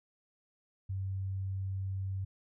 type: tone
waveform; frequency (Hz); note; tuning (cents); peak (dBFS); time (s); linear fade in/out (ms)
sine; 96; G2; -36; -33; 0.89-2.25; 10
effects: none